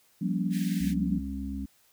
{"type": "chord", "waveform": "sine", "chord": "G half-diminished seventh", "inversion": "third", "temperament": "just", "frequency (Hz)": [176.4, 196, 235.2, 282.2], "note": ["F3", "G3", "Bb3", "Db4"], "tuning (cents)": [18, 0, 16, 31], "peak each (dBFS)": [-29, -30, -34, -35], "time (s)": [0.21, 1.19], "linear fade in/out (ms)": 10}
{"type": "high-pass noise", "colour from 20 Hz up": "pink", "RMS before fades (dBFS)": -44, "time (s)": [0.5, 0.95], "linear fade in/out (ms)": 50, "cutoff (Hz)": 1600, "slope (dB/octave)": 96}
{"type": "harmonic tone", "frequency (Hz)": 68, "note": "C#2", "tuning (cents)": -33, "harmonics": [1, 3, 4], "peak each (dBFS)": [-36, -36, -36], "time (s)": [0.8, 1.66], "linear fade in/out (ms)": 10}
{"effects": ["white hiss -64 dBFS RMS until 1.92 s"]}